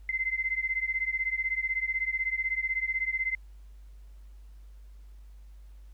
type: beating tone pair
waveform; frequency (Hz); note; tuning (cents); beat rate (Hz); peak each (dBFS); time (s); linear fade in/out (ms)
sine; 2062 / 2078; C7 / C7; -26 / -12; 16; -30 / -31; 0.09-3.35; 2
effects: added 50 Hz sine -46 dBFS peak until 5.93 s + pink hiss -69 dBFS RMS until 5.93 s